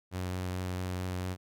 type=tone with vibrato; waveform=sawtooth; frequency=91.5 Hz; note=F#2; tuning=19 cents flat; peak=-29 dBFS; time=0.11-1.37 s; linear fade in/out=50 ms; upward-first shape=triangle; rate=4.5 Hz; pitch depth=15 cents each way; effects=none